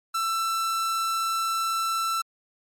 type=tone; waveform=45% pulse; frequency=1334 Hz; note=E6; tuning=20 cents sharp; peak=-24 dBFS; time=0.14-2.22 s; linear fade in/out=10 ms; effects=MP3 64 kbps